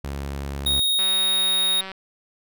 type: tone with vibrato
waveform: sawtooth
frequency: 69.7 Hz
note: C#2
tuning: 10 cents sharp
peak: -24 dBFS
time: 0.04-0.8 s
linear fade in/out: 5 ms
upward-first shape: square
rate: 19 Hz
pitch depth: 12 cents each way
type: tone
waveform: square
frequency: 3742 Hz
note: A#7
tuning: 6 cents sharp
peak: -19 dBFS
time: 0.66-1.81 s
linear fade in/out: 5 ms
type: click train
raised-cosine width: 0.3 ms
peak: -19 dBFS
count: 178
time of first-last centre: 0.99-1.917 s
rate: 191 Hz
effects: none